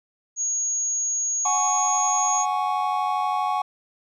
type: tone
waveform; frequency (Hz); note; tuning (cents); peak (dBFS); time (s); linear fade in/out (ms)
sine; 6640; G#8; -1; -22; 0.36-2.46; 50
type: chord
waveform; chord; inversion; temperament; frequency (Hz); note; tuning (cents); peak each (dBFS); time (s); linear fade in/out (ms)
triangle; F# suspended second; none; just; 740 / 832.5 / 1110; F#5 / G#5 / C#6; 0 / +4 / +2; -24; 1.45-3.62; 5
effects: none